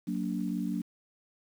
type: chord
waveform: sine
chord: Gb augmented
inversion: none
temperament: just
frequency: 185 / 231.2 / 289.1 Hz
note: Gb3 / Bb3 / D4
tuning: 0 / -14 / -27 cents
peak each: -33 / -34 / -35 dBFS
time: 0.07-0.82 s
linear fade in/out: 10 ms
effects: 9-bit